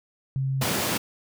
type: tone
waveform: sine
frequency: 134.2 Hz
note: C3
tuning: 44 cents sharp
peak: -23 dBFS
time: 0.36-0.63 s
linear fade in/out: 0 ms
type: high-pass noise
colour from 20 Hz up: pink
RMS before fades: -26 dBFS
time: 0.61-0.98 s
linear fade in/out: 10 ms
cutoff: 110 Hz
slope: 24 dB/octave
effects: none